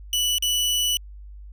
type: tone with dropouts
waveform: sawtooth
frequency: 2960 Hz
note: F#7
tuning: in tune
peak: -17 dBFS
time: 0.13-0.97 s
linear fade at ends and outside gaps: 1 ms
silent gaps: 0.383-0.424 s
effects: added 50 Hz sine -38 dBFS peak until 1.52 s